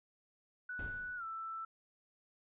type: tone with pitch glide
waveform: sine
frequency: 1480 to 1326.2 Hz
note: F#6 to E6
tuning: 0 to +10 cents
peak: -40 dBFS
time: 0.69-1.65 s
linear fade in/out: 5 ms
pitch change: -190 cents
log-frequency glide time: 1.16-1.24 s
type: noise with exponential decay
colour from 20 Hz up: brown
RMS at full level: -41 dBFS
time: 0.79-1.35 s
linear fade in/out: 2 ms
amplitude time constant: 120 ms
effects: resampled to 8000 Hz